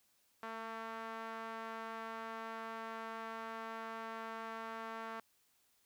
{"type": "tone with band-pass filter", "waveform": "sawtooth", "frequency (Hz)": 224.8, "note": "A3", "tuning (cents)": 37, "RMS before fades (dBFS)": -45, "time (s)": [0.43, 5.2], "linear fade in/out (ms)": 2, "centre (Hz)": 1200, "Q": 1.5, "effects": ["white hiss -74 dBFS RMS until 5.85 s"]}